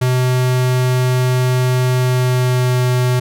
square tone with pitch glide, 126.8 to 125.42 Hz, B2 to B2, +46 to +27 cents, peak -13 dBFS, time 0.01-3.2 s, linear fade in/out 10 ms, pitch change -19 cents, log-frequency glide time 1.95-2.9 s, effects none

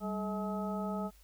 harmonic tone with a mistuned harmonic, 213.1 Hz, G#3, 45 cents sharp, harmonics 1 / 2 / 3 / 4 / 6, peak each -35 / -43 / -41 / -43 / -43 dBFS, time 0-1.11 s, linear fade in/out 50 ms, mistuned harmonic 1, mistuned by -140 cents, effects added 50 Hz sine -58 dBFS peak until 1.23 s + white hiss -65 dBFS RMS until 1.23 s

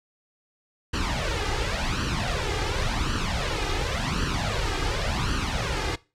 pink noise with flanger, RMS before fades -26 dBFS, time 0.93-5.96 s, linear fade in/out 10 ms, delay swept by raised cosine 0.67 to 2.47 ms, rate 0.91 Hz, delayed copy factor +0.7, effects noise-tail reverb RT60 0.3 s tail -21 dB re dry + low-pass 5000 Hz 12 dB/octave

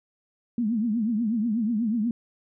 sine tone with vibrato, 223.7 Hz, A3, 29 cents sharp, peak -22 dBFS, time 0.58-2.11 s, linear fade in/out 2 ms, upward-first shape triangle, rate 8.2 Hz, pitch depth 180 cents each way, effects none

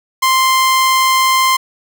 sawtooth tone, 1046.5 Hz, C6, in tune, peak -6 dBFS, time 0.22-1.57 s, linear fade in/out 10 ms, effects none

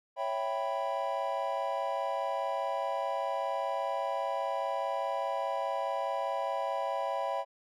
triangle chord, C# half-diminished seventh, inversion none, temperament equal, 554.4 / 659.3 / 784 / 987.8 Hz, C#5 / E5 / G5 / B5, 0 / 0 / 0 / 0 cents, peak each -34 dBFS, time 0.16-7.45 s, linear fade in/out 50 ms, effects none

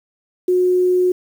sine tone with quantisation, 363.5 Hz, F#4, 31 cents flat, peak -12 dBFS, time 0.48-1.12 s, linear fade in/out 5 ms, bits 7, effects none

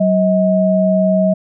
sine tone pair together, 188.7 / 634.7 Hz, F#3 / D#5, +34 / +34 cents, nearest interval octave + major sixth, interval 2100 cents, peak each -13 dBFS, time 0-1.34 s, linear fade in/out 10 ms, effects none

